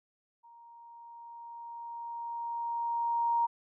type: tone with level ramp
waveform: sine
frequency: 936 Hz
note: A#5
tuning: 7 cents sharp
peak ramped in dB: -53 to -24 dBFS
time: 0.43-3.47 s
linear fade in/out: 20 ms
effects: none